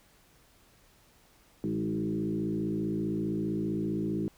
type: tone with frequency modulation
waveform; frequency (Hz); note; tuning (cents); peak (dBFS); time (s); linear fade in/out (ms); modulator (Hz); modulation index
sine; 257.2; C4; -30; -28; 1.64-4.28; 0; 55.3; 2.1
effects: pink hiss -62 dBFS RMS until 4.37 s